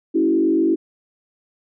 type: tone with frequency modulation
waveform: sine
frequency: 327.1 Hz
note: E4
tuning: 13 cents flat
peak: -14 dBFS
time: 0.14-0.76 s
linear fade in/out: 20 ms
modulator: 48.4 Hz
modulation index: 1
effects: none